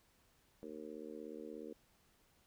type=harmonic tone; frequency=76.8 Hz; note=D#2; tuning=22 cents flat; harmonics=3 / 4 / 5 / 6 / 7; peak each=-53 / -51 / -53 / -50 / -57 dBFS; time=0.63-1.73 s; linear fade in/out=0 ms; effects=pink hiss -72 dBFS RMS until 2.46 s